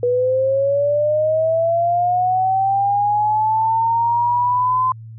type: linear sweep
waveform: sine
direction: up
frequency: 484 to 1031 Hz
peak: -14 dBFS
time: 0.03-4.92 s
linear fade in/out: 2 ms
effects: added 112 Hz sine -33 dBFS peak until 5.18 s